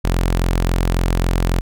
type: tone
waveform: sawtooth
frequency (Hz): 43.65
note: F1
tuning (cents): 0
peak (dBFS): -11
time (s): 0.04-1.61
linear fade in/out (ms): 10
effects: none